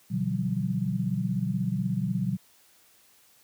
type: chord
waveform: sine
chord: G dominant seventh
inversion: first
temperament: equal with one note detuned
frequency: 123.47 / 146.83 / 174.61 / 191.08 Hz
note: B2 / D3 / F3 / G3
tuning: 0 / 0 / 0 / -44 cents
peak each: -31 / -33 / -31 / -29 dBFS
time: 0.1-2.37 s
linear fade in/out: 20 ms
effects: white hiss -60 dBFS RMS until 3.43 s + high-pass 60 Hz 12 dB/octave